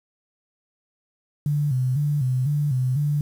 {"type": "tone with vibrato", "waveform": "sine", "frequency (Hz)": 137, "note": "C#3", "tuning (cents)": -20, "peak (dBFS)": -19, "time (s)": [1.46, 3.21], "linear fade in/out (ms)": 2, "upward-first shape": "square", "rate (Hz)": 2, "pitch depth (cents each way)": 120, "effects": ["8-bit"]}